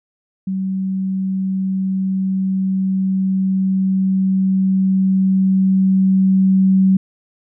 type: tone with level ramp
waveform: sine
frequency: 190.3 Hz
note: F#3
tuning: 49 cents sharp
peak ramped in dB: -18 to -9 dBFS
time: 0.47-6.97 s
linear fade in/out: 5 ms
effects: none